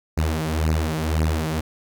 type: beating tone pair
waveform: sawtooth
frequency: 77.78 / 79.68 Hz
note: D#2 / D#2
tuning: 0 / +42 cents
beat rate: 1.9 Hz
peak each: -19 dBFS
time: 0.17-1.61 s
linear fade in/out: 10 ms
effects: none